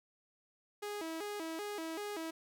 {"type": "tone with vibrato", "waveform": "sawtooth", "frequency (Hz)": 366.2, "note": "F#4", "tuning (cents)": -18, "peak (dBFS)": -35, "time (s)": [0.82, 2.31], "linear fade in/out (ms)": 10, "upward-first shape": "square", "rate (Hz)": 2.6, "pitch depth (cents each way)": 210, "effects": []}